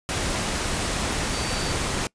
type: tone in noise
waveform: sine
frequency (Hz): 4600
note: D8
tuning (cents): -37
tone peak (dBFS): -35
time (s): 1.33-1.72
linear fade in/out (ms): 0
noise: pink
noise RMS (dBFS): -26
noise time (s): 0.09-2.07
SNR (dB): -12
effects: noise-tail reverb RT60 0.1 s tail -23 dB re dry + resampled to 22050 Hz